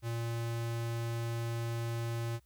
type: tone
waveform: square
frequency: 116.3 Hz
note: A#2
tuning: 4 cents flat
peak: -34 dBFS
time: 0.02-2.4 s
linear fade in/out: 50 ms
effects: added 61 Hz sine -65 dBFS peak until 2.45 s + white hiss -75 dBFS RMS until 2.45 s